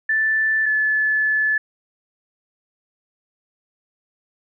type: tone pair in turn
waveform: sine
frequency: 1760 / 1729.8 Hz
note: A6 / A6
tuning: 0 / -30 cents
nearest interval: unison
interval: 30 cents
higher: first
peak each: -16 dBFS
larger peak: neither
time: 0.09-0.66 / 0.66-1.58 s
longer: second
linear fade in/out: 5 ms
effects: none